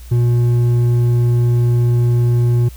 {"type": "tone with hard clipping", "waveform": "sine", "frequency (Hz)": 120, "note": "B2", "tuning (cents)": -49, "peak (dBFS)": -12, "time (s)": [0.11, 2.69], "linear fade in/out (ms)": 10, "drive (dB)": 5, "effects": ["added 60 Hz sine -32 dBFS peak until 2.76 s", "white hiss -45 dBFS RMS until 2.76 s"]}